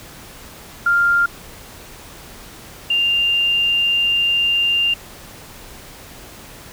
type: tone pair in turn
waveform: sine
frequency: 1396.9 / 2794 Hz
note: F6 / F7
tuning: 0 / 0 cents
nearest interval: octave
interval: 1200 cents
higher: second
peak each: -12 / -14 dBFS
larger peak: first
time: 0.86-1.26 / 2.9-4.94 s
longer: second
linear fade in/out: 5 ms
effects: pink hiss -39 dBFS RMS until 6.72 s